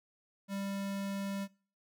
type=tone; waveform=square; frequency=197.4 Hz; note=G3; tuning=12 cents sharp; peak=-36 dBFS; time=0.48-1.48 s; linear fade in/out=50 ms; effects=noise-tail reverb RT60 0.4 s tail -21 dB re dry